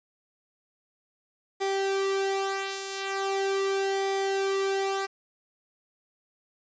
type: tone with flanger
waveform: sawtooth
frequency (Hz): 390.2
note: G4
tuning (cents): -8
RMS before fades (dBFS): -28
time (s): 1.6-5.07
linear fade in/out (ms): 20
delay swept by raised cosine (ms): 0.71 to 2.51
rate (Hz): 0.4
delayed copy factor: -0.65
effects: resampled to 16000 Hz + 9-bit